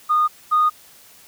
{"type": "tone pair in turn", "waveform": "sine", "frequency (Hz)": [1227, 1233], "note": ["D#6", "D#6"], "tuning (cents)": [-25, -16], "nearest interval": "unison", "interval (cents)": 9, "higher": "second", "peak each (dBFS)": [-13, -12], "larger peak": "second", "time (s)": [[0.09, 0.28], [0.51, 0.7]], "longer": "neither", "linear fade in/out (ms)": 20, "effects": ["tanh soft clip ceiling -9 dBFS", "white hiss -48 dBFS RMS until 1.27 s"]}